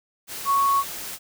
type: tone in noise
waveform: sine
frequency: 1108.7 Hz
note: C#6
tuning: in tune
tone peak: -17 dBFS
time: 0.45-0.84 s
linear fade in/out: 50 ms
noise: white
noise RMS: -34 dBFS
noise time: 0.27-1.19 s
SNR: +14 dB
effects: none